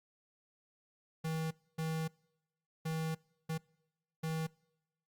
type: tone bursts at uneven times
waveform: square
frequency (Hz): 160.1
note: D#3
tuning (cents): +50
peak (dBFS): -35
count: 5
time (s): 1.24-1.51 / 1.78-2.08 / 2.85-3.15 / 3.49-3.58 / 4.23-4.47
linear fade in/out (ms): 10
effects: noise-tail reverb RT60 0.9 s tail -26 dB re dry + Opus 48 kbps